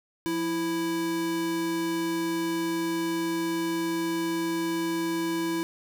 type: tone pair together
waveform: square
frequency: 174.81 / 330 Hz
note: F3 / E4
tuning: +2 / +2 cents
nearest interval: major seventh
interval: 1100 cents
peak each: -39 / -27 dBFS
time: 0.26-5.63 s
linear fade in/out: 0 ms
effects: none